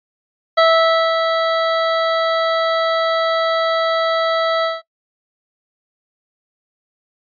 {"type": "tone with ADSR envelope", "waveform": "25% pulse", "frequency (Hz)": 655, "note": "E5", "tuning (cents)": -11, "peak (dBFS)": -5, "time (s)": [0.57, 4.82], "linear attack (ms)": 13, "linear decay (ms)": 550, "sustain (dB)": -6, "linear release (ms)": 180, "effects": ["noise-tail reverb RT60 0.1 s tail -21 dB re dry", "resampled to 11025 Hz"]}